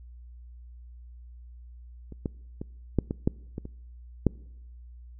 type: clicks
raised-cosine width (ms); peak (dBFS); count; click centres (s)
3; -29 / -16 / -21 / -9 / -16 / -9 / -20 / -26 / -7; 9; 2.123 / 2.258 / 2.615 / 2.987 / 3.109 / 3.275 / 3.581 / 3.654 / 4.267
effects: noise-tail reverb RT60 0.9 s tail -25 dB re dry + added 60 Hz sine -44 dBFS peak until 5.19 s